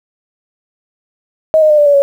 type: tone with pitch steps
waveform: sine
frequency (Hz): 632 / 616.9 / 602.1 / 587.6 / 573.6 / 559.8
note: D#5 / D#5 / D5 / D5 / D5 / C#5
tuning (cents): +27 / -15 / +43 / +1 / -41 / +17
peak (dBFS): -5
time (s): 1.54-2.02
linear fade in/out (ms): 0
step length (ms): 80
effects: 7-bit